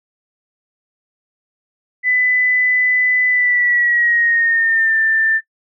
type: tone with pitch glide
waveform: sine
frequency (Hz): 2000 to 1781.8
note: B6 to A6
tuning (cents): +21 to +21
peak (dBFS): -12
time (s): 2.03-5.41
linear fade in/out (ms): 50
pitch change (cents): -200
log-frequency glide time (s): 3.29-4.98
effects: noise-tail reverb RT60 0.1 s tail -22 dB re dry